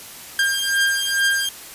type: beating tone pair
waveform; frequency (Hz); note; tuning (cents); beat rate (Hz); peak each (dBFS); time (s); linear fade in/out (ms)
sawtooth; 1600 / 1602.3; G6 / G6; +35 / +37; 2.3; -17 / -17; 0.39-1.49; 2
effects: white hiss -38 dBFS RMS until 1.74 s + resampled to 32000 Hz